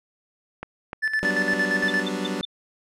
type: click train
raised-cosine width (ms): 0.5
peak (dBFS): -17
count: 5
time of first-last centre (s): 0.63-1.835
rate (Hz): 3.32
type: tone with tremolo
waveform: triangle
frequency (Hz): 1750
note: A6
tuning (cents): -10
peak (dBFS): -18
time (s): 1.02-2.04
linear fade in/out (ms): 20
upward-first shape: square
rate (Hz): 8.7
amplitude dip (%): 65
type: chord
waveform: 25% pulse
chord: G major seventh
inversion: third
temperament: equal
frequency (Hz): 185 / 196 / 246.9 / 293.7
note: F#3 / G3 / B3 / D4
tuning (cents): 0 / 0 / 0 / 0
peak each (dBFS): -28 / -27 / -29 / -27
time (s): 1.23-2.41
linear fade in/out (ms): 0
type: tone bursts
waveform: sine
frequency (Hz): 3546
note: A7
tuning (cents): +13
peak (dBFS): -26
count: 4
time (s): 1.88-2.452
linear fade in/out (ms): 5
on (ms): 23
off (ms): 160
effects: low-pass 9000 Hz 12 dB/octave